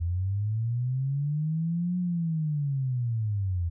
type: linear two-way sweep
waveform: sine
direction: up then down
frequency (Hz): 82.41 to 181.2 to 82.41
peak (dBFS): -25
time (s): 0-3.7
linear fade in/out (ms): 20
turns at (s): 1.98
effects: none